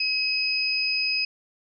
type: tone pair together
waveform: sine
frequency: 2550 / 5009 Hz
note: D#7 / D#8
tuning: +42 / +11 cents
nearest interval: octave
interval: 1169 cents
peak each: -25 dBFS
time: 0-1.25 s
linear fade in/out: 5 ms
effects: none